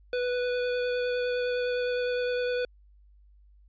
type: tone with vibrato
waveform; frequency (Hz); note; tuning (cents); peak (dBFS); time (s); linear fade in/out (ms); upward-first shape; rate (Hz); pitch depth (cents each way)
square; 493.9; B4; 0; -27; 0.13-2.65; 2; triangle; 9.8; 11
effects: added 50 Hz sine -54 dBFS peak until 3.68 s + resampled to 11025 Hz